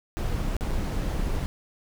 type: noise with dropouts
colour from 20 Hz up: brown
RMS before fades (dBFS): -27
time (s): 0.17-1.46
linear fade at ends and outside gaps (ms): 0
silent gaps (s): 0.566-0.609 / 0.708-0.714
effects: none